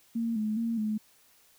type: tone with vibrato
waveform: sine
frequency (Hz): 222.2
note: A3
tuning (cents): +17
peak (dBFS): -27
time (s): 0.15-0.98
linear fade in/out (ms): 10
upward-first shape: square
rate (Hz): 2.4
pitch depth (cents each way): 61
effects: white hiss -62 dBFS RMS until 1.58 s